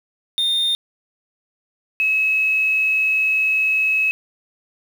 triangle / sine tone pair in turn, 3642 / 2575 Hz, A#7 / E7, -41 / -41 cents, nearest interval tritone, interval 600 cents, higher first, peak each -15 dBFS, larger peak neither, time 0.38-0.75 / 2-4.11 s, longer second, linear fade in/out 0 ms, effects 7-bit

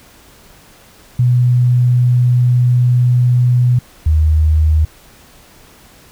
sine tone pair in turn, 123.47 / 77.78 Hz, B2 / D#2, 0 / 0 cents, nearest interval minor sixth, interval 800 cents, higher first, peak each -8 dBFS, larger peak neither, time 1.19-3.79 / 4.06-4.85 s, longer first, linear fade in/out 5 ms, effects pink hiss -44 dBFS RMS until 6.11 s

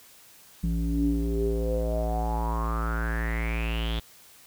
square tone with low-pass filter sweep, 56.6 Hz, A1, 50 cents sharp, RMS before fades -27 dBFS, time 0.63-4 s, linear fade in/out 10 ms, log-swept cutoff 200 to 3500 Hz, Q 8.8, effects white hiss -53 dBFS RMS until 4.46 s

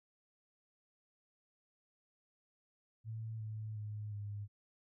sine tone with pitch steps, 111.5 / 108.51 / 105.61 / 102.78 Hz, A2 / A2 / G#2 / G#2, +23 / -24 / +29 / -18 cents, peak -40 dBFS, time 3.04-4.48 s, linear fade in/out 50 ms, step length 360 ms, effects none

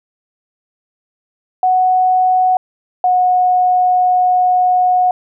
sine tone pair in turn, 740 / 729.8 Hz, F#5 / F#5, 0 / -24 cents, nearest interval unison, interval 24 cents, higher first, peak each -9 dBFS, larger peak neither, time 1.63-2.57 / 3.04-5.11 s, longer second, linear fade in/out 2 ms, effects none

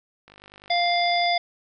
click train, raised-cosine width 0.3 ms, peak -31 dBFS, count 50, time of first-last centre 0.28-1.258 s, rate 50.1 Hz
harmonic tone, 698.5 Hz, F5, in tune, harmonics 1 / 3 / 5 / 7, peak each -21 / -26 / -28 / -29 dBFS, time 0.7-1.38 s, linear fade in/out 5 ms
effects none

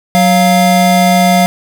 square tone pair together, 185.14 / 699 Hz, F#3 / F5, +1 / +1 cents, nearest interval octave + major seventh, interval 2300 cents, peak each -10 dBFS, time 0.15-1.46 s, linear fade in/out 0 ms, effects none

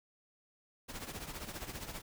pink noise with tremolo, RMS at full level -41 dBFS, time 0.88-2.02 s, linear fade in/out 20 ms, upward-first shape triangle, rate 15 Hz, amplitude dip 75%, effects none

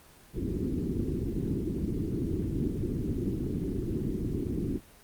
white low-pass noise, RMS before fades -31 dBFS, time 0.33-4.81 s, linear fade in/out 50 ms, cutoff 370 Hz, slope 48 dB/octave, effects pink hiss -55 dBFS RMS until 5.03 s + Opus 24 kbps

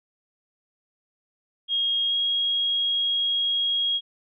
sine tone with pitch glide, 3261 to 3284 Hz, G#7 to G#7, -32 to -20 cents, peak -21 dBFS, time 1.68-4.01 s, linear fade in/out 50 ms, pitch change +12 cents, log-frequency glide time 2.08-2.13 s, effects none

